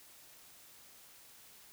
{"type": "silence", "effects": ["white hiss -58 dBFS RMS until 1.72 s"]}